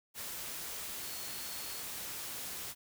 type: tone in noise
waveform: sine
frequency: 4346 Hz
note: C#8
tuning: 35 cents flat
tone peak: -50 dBFS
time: 0.99-1.85 s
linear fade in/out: 50 ms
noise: white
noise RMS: -42 dBFS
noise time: 0.14-2.75 s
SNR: -11 dB
effects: none